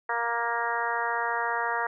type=harmonic tone; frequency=234.3 Hz; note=A#3; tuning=9 cents sharp; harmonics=2 / 3 / 4 / 5 / 6 / 7 / 8; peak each=-36 / -34 / -30 / -34 / -34 / -34 / -34 dBFS; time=0.09-1.87 s; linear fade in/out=5 ms; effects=none